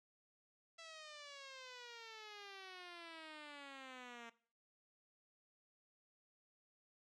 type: exponential sweep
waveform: 5% pulse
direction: down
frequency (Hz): 667 to 229.8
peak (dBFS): -40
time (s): 0.78-4.3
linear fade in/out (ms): 10
effects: noise-tail reverb RT60 0.5 s tail -20 dB re dry + low-pass 5000 Hz 12 dB/octave